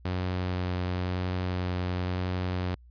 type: tone with vibrato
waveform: sawtooth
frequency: 90.8 Hz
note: F#2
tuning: 32 cents flat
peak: -24 dBFS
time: 0.05-2.75 s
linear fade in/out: 5 ms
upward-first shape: sine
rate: 0.98 Hz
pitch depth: 11 cents each way
effects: added 60 Hz sine -50 dBFS peak until 2.9 s + resampled to 11025 Hz